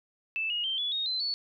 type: tone with pitch steps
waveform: sine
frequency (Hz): 2637 / 2876 / 3136 / 3420 / 3729 / 4067 / 4435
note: E7 / F#7 / G7 / A7 / A#7 / C8 / C#8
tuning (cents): 0 / -50 / 0 / -50 / 0 / -50 / 0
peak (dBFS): -28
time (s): 0.36-1.34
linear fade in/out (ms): 0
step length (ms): 140
effects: none